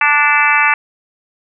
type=harmonic tone with a mistuned harmonic; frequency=293.2 Hz; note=D4; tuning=3 cents flat; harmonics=3 / 4 / 5 / 6 / 7 / 8 / 9; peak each=-17 / -17 / -17 / -17 / -17 / -17 / -17 dBFS; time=0.01-0.74 s; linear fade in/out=2 ms; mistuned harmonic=8; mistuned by=-24 cents; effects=none